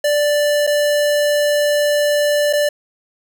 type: tone with dropouts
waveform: square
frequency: 587.3 Hz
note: D5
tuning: in tune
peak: -14 dBFS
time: 0.04-2.69 s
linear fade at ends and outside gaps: 5 ms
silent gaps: 0.668-0.673 / 2.529-2.533 s
effects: none